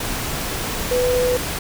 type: tone in noise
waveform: sine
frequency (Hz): 497.2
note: B4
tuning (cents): +12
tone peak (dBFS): -16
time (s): 0.91-1.37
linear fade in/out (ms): 5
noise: pink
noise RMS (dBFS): -25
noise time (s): 0-1.59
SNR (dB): +6
effects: none